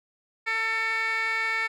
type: tone with band-pass filter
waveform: 15% pulse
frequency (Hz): 447.2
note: A4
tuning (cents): +28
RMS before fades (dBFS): -27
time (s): 0.46-1.68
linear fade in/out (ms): 20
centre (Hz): 2200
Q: 4.4
effects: none